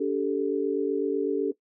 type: chord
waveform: sine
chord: D suspended fourth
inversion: none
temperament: equal with one note detuned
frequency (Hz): 286.5 / 392 / 440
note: D4 / G4 / A4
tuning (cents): -43 / 0 / 0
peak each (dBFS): -28 / -28 / -27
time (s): 0-1.52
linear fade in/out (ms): 10
effects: noise-tail reverb RT60 0.1 s tail -17 dB re dry